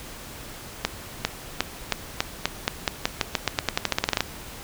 accelerating click train, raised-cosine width 0.2 ms, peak -3 dBFS, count 23, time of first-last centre 0.85-4.206 s, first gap 400 ms, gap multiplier 0.89, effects pink hiss -40 dBFS RMS until 4.63 s

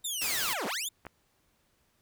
15% pulse linear two-way sweep, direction down then up, 3729 to 170.3 to 3729 Hz, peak -25 dBFS, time 0.04-0.89 s, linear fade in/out 10 ms, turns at 0.66 s
white noise, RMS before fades -33 dBFS, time 0.21-0.54 s, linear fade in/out 10 ms
clicks, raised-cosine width 0.5 ms, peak -31 / -25 dBFS, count 2, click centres 1.052 / 1.067 s
effects pink hiss -71 dBFS RMS until 2.01 s

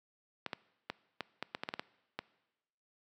clicks, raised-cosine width 0.3 ms, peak -20 dBFS, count 11, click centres 0.463 / 0.532 / 0.9 / 1.207 / 1.426 / 1.549 / 1.635 / 1.689 / 1.739 / 1.795 / 2.19 s, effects noise-tail reverb RT60 1.0 s tail -21 dB re dry + high-pass 150 Hz 12 dB/octave

